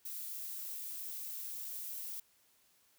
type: noise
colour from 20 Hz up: violet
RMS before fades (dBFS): -43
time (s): 0.05-2.2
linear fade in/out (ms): 5
effects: white hiss -70 dBFS RMS until 2.98 s